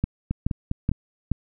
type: two click trains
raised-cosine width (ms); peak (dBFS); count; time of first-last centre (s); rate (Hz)
5; -12 / -9; 4 / 4; 0.31-0.916 / 0.04-1.317; 4.95 / 2.35
effects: none